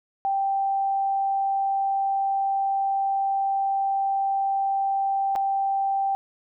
sine tone with dropouts, 784 Hz, G5, in tune, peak -21 dBFS, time 0.25-6.15 s, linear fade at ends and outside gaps 0 ms, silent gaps 5.354-5.36 s, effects none

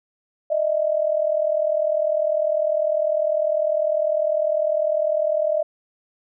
sine tone pair together, 608 / 648 Hz, D#5 / E5, -40 / -30 cents, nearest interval minor second, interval 110 cents, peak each -20 / -22 dBFS, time 0.5-5.63 s, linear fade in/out 10 ms, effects none

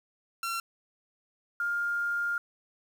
sawtooth / sine tone pair in turn, 1362 / 1406.8 Hz, F6 / F6, -44 / +12 cents, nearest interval minor second, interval 56 cents, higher second, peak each -27 dBFS, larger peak neither, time 0.43-0.6 / 1.6-2.38 s, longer second, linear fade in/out 2 ms, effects 9-bit

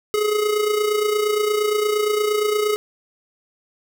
square tone with amplitude modulation, 421.7 Hz, G#4, 26 cents sharp, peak -16 dBFS, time 0.14-2.76 s, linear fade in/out 0 ms, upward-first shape sine, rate 28.6 Hz, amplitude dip 55%, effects none

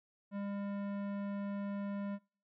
sine tone with tanh clipping, 200.9 Hz, G3, 43 cents sharp, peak -39 dBFS, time 0.31-2.19 s, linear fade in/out 50 ms, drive 17 dB, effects noise-tail reverb RT60 0.4 s tail -24 dB re dry

